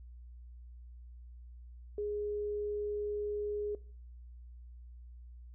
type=tone; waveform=sine; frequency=415.3 Hz; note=G#4; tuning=in tune; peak=-33 dBFS; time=1.98-3.75 s; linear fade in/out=2 ms; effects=noise-tail reverb RT60 0.5 s tail -21 dB re dry + added 60 Hz sine -48 dBFS peak until 5.54 s